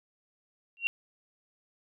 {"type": "tone with exponential growth", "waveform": "sine", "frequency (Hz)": 2749, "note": "F7", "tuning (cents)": -28, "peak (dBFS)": -20, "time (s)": [0.77, 0.87], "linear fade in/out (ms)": 0, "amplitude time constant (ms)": 21, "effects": []}